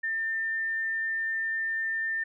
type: tone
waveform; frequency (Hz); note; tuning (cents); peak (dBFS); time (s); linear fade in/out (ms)
sine; 1798; A6; +37; -27; 0.03-2.24; 10
effects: none